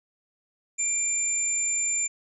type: tone pair together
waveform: sine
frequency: 2361 / 7170 Hz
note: D7 / A8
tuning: +9 / +32 cents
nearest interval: octave + perfect fifth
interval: 1923 cents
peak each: -32 / -24 dBFS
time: 0.78-2.08 s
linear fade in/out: 20 ms
effects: none